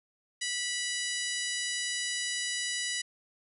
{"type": "harmonic tone", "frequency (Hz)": 981, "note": "B5", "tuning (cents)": -12, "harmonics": [2, 3, 4, 5, 6, 7, 8, 9, 10], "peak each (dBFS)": [-36, -38, -39, -40, -41, -41, -42, -43, -43], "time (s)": [0.41, 3.02], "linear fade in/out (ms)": 10, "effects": []}